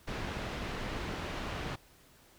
pink low-pass noise, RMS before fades -38 dBFS, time 0.07-1.76 s, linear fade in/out 10 ms, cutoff 3300 Hz, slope 12 dB/octave, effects pink hiss -61 dBFS RMS until 2.38 s

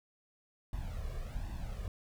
brown noise with flanger, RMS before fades -39 dBFS, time 0.73-1.88 s, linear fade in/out 2 ms, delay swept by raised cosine 1.1 to 1.77 ms, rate 1.3 Hz, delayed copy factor +0.8, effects none

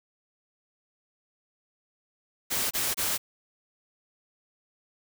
white noise bursts, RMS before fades -28 dBFS, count 3, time 2.5-3.18 s, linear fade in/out 20 ms, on 210 ms, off 25 ms, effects none

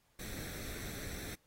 pink noise with comb filter, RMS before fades -44 dBFS, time 0.19-1.35 s, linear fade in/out 5 ms, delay 0.51 ms, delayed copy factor +0.65, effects pink hiss -73 dBFS RMS until 1.46 s + AAC 48 kbps

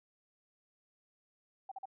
sine tone bursts, 774 Hz, G5, 22 cents flat, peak -40 dBFS, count 3, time 1.69-1.856 s, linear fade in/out 5 ms, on 26 ms, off 44 ms, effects none

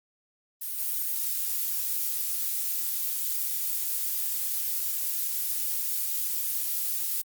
violet noise with level steps, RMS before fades -33 / -29 dBFS, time 0.61-7.22 s, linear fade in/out 10 ms, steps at 0.77 s, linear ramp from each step 20 ms, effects Opus 32 kbps

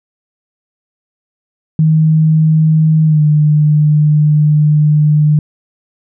sine tone with pitch glide, 157.4 to 150.73 Hz, D#3 to D3, +20 to +45 cents, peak -6 dBFS, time 1.79-5.39 s, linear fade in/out 2 ms, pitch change -75 cents, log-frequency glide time 3.05-3.22 s, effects none

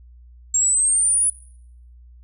sine exponential sweep, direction up, 7459 to 9956 Hz, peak -15 dBFS, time 0.54-1.3 s, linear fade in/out 5 ms, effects noise-tail reverb RT60 0.7 s tail -23 dB re dry + added 60 Hz sine -43 dBFS peak until 2.23 s

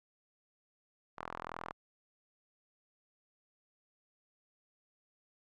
sawtooth tone with band-pass filter, 41.76 Hz, E1, 23 cents sharp, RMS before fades -45 dBFS, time 1.17-1.73 s, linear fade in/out 20 ms, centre 1100 Hz, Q 2.1, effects none

